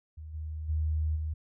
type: tone with level steps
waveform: sine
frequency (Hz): 77.78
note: D#2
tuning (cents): 0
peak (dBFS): -40 / -34 / -26 / -30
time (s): 0.17-1.34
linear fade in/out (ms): 10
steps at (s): 0.33 / 0.68 / 1.15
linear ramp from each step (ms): 20
effects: none